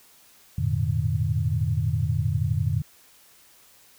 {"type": "tone cluster", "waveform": "sine", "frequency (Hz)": [87.3, 106.4, 118.8, 149.8], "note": ["F2", "G#2", "A#2", "D3"], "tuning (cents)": [0, 42, 33, 35], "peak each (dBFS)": -27, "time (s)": [0.58, 2.82], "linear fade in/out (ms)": 5, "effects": ["white hiss -55 dBFS RMS until 3.98 s"]}